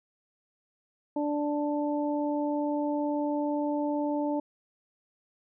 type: harmonic tone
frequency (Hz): 293.7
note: D4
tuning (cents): 0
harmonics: 1 / 2 / 3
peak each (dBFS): -28 / -32 / -35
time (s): 1.16-4.4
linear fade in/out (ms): 5
effects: none